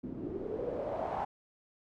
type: noise with low-pass filter sweep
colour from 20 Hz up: white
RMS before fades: -37 dBFS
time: 0.03-1.25 s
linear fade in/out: 10 ms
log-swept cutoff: 260 to 870 Hz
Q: 4.9
effects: none